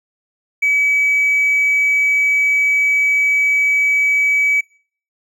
triangle tone, 2283 Hz, D7, 50 cents flat, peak -9 dBFS, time 0.62-4.61 s, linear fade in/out 10 ms, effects noise-tail reverb RT60 0.5 s tail -26 dB re dry + tanh soft clip ceiling -8 dBFS

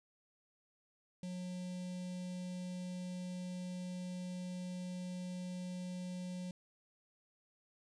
square tone with notch filter, 181 Hz, F#3, 38 cents flat, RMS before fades -43 dBFS, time 1.23-6.51 s, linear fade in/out 2 ms, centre 1300 Hz, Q 0.51, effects resampled to 22050 Hz + 12-bit

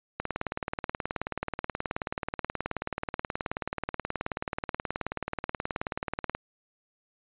click train, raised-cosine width 0.5 ms, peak -15 dBFS, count 116, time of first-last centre 0.2-6.35 s, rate 18.7 Hz, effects resampled to 8000 Hz

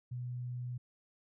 sine tone, 123.47 Hz, B2, in tune, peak -37 dBFS, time 0.11-0.78 s, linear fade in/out 10 ms, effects none

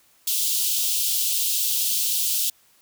white high-pass noise, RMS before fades -23 dBFS, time 0.27-2.5 s, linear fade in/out 5 ms, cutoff 2900 Hz, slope 48 dB/octave, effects white hiss -59 dBFS RMS until 2.81 s

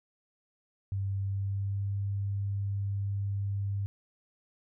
sine tone with pitch glide, 98 to 99.66 Hz, G2 to G2, 0 to +29 cents, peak -29 dBFS, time 0.92-3.86 s, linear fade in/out 0 ms, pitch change +29 cents, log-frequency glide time 1.23-1.92 s, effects none

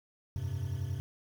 triangle chord, F suspended second, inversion none, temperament equal, 87.31 / 98 / 130.81 Hz, F2 / G2 / C3, 0 / 0 / 0 cents, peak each -37 / -34 / -35 dBFS, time 0.36-1 s, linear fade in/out 0 ms, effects 9-bit

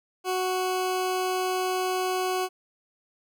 20% pulse tone, 370 Hz, F#4, in tune, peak -20 dBFS, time 0.24-2.49 s, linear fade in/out 50 ms, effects none

